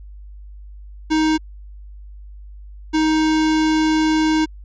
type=tone pair in turn; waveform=square; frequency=313.3 / 313.3 Hz; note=D#4 / D#4; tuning=+12 / +12 cents; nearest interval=unison; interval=0 cents; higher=neither; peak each=-15 / -15 dBFS; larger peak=neither; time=1.1-1.38 / 2.93-4.46 s; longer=second; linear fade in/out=20 ms; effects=added 50 Hz sine -35 dBFS peak until 4.64 s + resampled to 16000 Hz